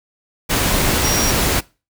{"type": "tone in noise", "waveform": "sine", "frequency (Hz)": 5660, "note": "F8", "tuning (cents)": 22, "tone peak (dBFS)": -20, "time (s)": [1.03, 1.32], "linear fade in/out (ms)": 20, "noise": "pink", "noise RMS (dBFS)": -17, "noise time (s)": [0.49, 1.61], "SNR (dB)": -6, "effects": ["noise-tail reverb RT60 0.3 s tail -22 dB re dry"]}